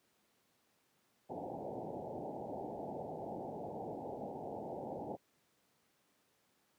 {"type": "low-pass noise", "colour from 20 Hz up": "white", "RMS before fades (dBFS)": -43, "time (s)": [1.29, 5.17], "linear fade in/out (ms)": 20, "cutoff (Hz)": 860, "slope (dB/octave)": 96, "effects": ["pink hiss -75 dBFS RMS until 6.78 s", "high-pass 150 Hz 12 dB/octave"]}